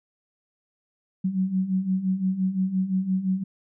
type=beating tone pair; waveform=sine; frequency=184.2 / 190 Hz; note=F#3 / F#3; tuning=-7 / +46 cents; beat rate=5.8 Hz; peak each=-28 / -23 dBFS; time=1.24-3.44 s; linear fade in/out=10 ms; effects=none